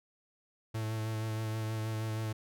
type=tone with vibrato; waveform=45% pulse; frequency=110 Hz; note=A2; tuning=in tune; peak=-33 dBFS; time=0.74-2.33 s; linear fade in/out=10 ms; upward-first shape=sine; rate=6.3 Hz; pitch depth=22 cents each way; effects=none